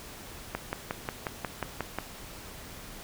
click train, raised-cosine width 0.5 ms, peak -15 dBFS, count 9, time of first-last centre 0.55-1.986 s, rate 5.57 Hz, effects pink hiss -45 dBFS RMS until 3.03 s

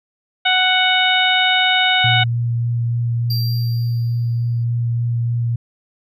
harmonic tone, 741 Hz, F#5, 2 cents sharp, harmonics 1 / 2 / 3 / 4 / 5, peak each -19 / -19 / -19 / -19 / -19 dBFS, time 0.45-2.24 s, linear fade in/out 10 ms
sine tone with vibrato, 118.2 Hz, A#2, 24 cents sharp, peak -16 dBFS, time 2.04-5.56 s, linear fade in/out 5 ms, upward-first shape sine, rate 3.4 Hz, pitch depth 10 cents each way
square tone with exponential decay, 4724 Hz, D8, 9 cents sharp, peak -23 dBFS, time 3.3-4.64 s, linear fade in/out 5 ms, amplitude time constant 290 ms
effects none

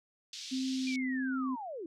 pink band-pass noise, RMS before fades -44 dBFS, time 0.33-0.96 s, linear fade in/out 2 ms, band 3300 to 5700 Hz, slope 24 dB/octave
sine tone with vibrato, 260.4 Hz, C4, 8 cents flat, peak -31 dBFS, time 0.51-1.56 s, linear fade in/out 20 ms, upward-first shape triangle, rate 1.5 Hz, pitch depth 16 cents each way
sine linear sweep, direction down, 2422 to 304.6 Hz, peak -38 dBFS, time 0.87-1.86 s, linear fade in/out 2 ms
effects none

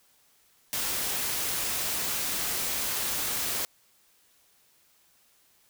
white noise, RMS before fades -30 dBFS, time 0.73-3.65 s, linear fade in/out 0 ms, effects white hiss -64 dBFS RMS until 5.69 s

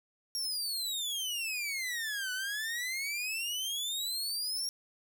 sawtooth exponential two-way sweep, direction down then up, 5620 to 1480 to 5620 Hz, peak -30 dBFS, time 0.35-4.69 s, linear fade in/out 0 ms, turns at 2.32 s, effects none

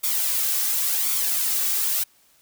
blue noise with flanger, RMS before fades -23 dBFS, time 0.03-2.04 s, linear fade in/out 10 ms, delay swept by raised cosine 0.86 to 2.66 ms, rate 0.92 Hz, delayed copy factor +0.55, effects white hiss -59 dBFS RMS until 2.41 s

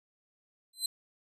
25% pulse tone with exponential growth, 4072 Hz, C8, 48 cents flat, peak -21 dBFS, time 0.73-0.86 s, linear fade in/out 5 ms, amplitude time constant 27 ms, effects none

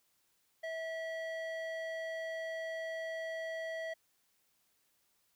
square tone with band-pass filter, 650 Hz, E5, 24 cents flat, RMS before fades -40 dBFS, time 0.63-3.94 s, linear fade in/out 10 ms, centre 1300 Hz, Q 9.4, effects white hiss -75 dBFS RMS until 5.35 s

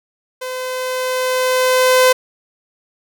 sawtooth tone with level ramp, 511 Hz, C5, 41 cents flat, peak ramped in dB -20 to -4 dBFS, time 0.41-2.13 s, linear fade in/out 10 ms, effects none

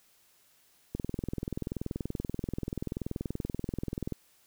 click train, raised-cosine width 3 ms, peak -20 dBFS, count 67, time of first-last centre 0.95-4.123 s, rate 20.8 Hz, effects white hiss -65 dBFS RMS until 4.46 s

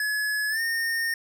square tone with pitch glide, 1700 to 1832.6 Hz, G#6 to A#6, +40 to -30 cents, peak -25 dBFS, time 0-1.14 s, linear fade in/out 2 ms, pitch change +130 cents, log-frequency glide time 0.49-0.61 s, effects none

